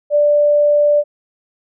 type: tone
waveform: sine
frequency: 588 Hz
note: D5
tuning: 2 cents sharp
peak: -9 dBFS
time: 0.1-1.04 s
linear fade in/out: 50 ms
effects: none